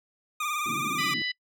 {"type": "tone with vibrato", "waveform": "25% pulse", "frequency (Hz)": 1200, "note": "D6", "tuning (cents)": 37, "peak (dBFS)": -24, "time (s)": [0.4, 1.14], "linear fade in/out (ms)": 5, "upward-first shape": "sine", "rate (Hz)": 19, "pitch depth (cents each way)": 54}
{"type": "band-pass noise", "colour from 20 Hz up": "white", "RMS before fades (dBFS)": -37, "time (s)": [0.66, 1.22], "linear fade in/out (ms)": 0, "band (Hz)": [130, 340], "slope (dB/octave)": 48}
{"type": "harmonic tone", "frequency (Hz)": 993, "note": "B5", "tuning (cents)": 9, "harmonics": [2, 3, 4, 5], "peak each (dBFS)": [-30, -34, -36, -38], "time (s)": [0.98, 1.32], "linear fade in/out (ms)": 10}
{"effects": ["noise-tail reverb RT60 0.1 s tail -24 dB re dry"]}